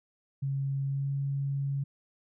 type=tone with pitch glide; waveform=sine; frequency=137.3 to 138.9 Hz; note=C#3 to C#3; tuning=-16 to +4 cents; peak=-28 dBFS; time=0.42-1.84 s; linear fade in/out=10 ms; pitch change=+20 cents; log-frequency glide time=0.84-1.09 s; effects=none